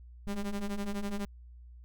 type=ring-modulated tone; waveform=square; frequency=100 Hz; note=G2; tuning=35 cents sharp; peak=-30 dBFS; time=0.27-1.25 s; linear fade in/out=0 ms; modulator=106 Hz; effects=added 60 Hz sine -48 dBFS peak until 1.84 s

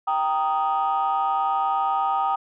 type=chord; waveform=sine; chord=Eb major; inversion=first; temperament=equal; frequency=784 / 932.3 / 1244.5 Hz; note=G5 / Bb5 / Eb6; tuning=0 / 0 / 0 cents; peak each=-22 / -25 / -24 dBFS; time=0.07-2.36 s; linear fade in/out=10 ms; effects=tanh soft clip ceiling -14 dBFS

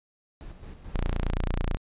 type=noise with tremolo; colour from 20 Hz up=brown; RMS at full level=-41 dBFS; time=0.41-1.29 s; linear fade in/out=0 ms; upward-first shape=square; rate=4.6 Hz; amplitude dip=50%
type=tone; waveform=sawtooth; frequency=29.14 Hz; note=A#0; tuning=in tune; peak=-21 dBFS; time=0.94-1.77 s; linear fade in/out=0 ms
effects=resampled to 8000 Hz

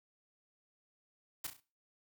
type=noise with echo; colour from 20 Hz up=white; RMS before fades=-39 dBFS; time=1.44-1.47 s; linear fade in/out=5 ms; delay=33 ms; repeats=4; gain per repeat=-7 dB; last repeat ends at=1.602 s; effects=noise-tail reverb RT60 0.3 s tail -17 dB re dry

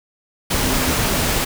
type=tone in noise; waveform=sine; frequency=257.8 Hz; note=C4; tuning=26 cents flat; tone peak=-23 dBFS; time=0.63-0.92 s; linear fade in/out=10 ms; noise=pink; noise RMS=-19 dBFS; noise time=0.5-1.45 s; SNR=-7 dB; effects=none

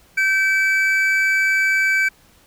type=tone pair together; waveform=triangle; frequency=1551.7 / 2300 Hz; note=G6 / D7; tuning=-18 / -37 cents; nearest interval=perfect fifth; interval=681 cents; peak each=-16 dBFS; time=0.17-2.09 s; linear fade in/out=10 ms; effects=pink hiss -53 dBFS RMS until 2.46 s

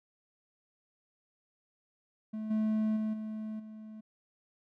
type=tone with level steps; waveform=triangle; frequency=216.8 Hz; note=A3; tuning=25 cents flat; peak=-33 / -25 / -28 / -34 / -42 dBFS; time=2.33-4.01 s; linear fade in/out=10 ms; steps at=2.5 / 2.96 / 3.13 / 3.59 s; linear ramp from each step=10 ms; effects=none

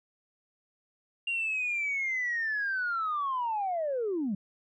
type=linear sweep; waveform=sine; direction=down; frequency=2794 to 183.7 Hz; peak=-27 dBFS; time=1.27-4.35 s; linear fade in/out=5 ms; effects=tanh soft clip ceiling -24 dBFS

